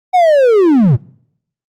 triangle linear sweep, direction down, 753 to 103.2 Hz, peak -4 dBFS, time 0.13-0.97 s, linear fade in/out 20 ms, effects noise-tail reverb RT60 0.7 s tail -24 dB re dry + Opus 48 kbps

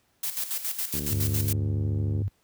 blue noise with tremolo, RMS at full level -29 dBFS, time 0.23-1.53 s, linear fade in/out 5 ms, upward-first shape square, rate 7.2 Hz, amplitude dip 65%
click train, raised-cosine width 3 ms, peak -21 dBFS, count 95, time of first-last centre 0.94-2.219 s, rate 73.5 Hz
sine tone with vibrato, 100 Hz, G2, 35 cents sharp, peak -24 dBFS, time 1.11-2.28 s, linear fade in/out 0 ms, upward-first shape square, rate 9.3 Hz, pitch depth 26 cents each way
effects pink hiss -68 dBFS RMS until 2.43 s + high-pass 60 Hz 12 dB/octave

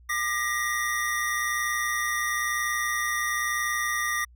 square tone cluster, 1201 / 1891 / 2012 Hz, D6 / A#6 / B6, +38 / +24 / +32 cents, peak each -31 / -28 / -35 dBFS, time 0.09-4.25 s, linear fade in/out 10 ms, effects added 60 Hz sine -50 dBFS peak until 4.35 s

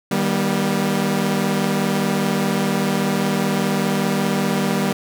sawtooth chord, Eb augmented, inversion none, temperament equal with one note detuned, 155.56 / 196 / 241 Hz, Eb3 / G3 / B3, 0 / 0 / -42 cents, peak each -21 / -16 / -19 dBFS, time 0.11-4.93 s, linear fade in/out 5 ms, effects none

